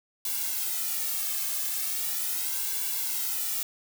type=noise with flanger; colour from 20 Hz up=blue; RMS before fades=-30 dBFS; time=0.25-3.63 s; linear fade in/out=2 ms; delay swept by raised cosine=1.6 to 2.12 ms; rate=0.39 Hz; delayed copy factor=-0.9; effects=none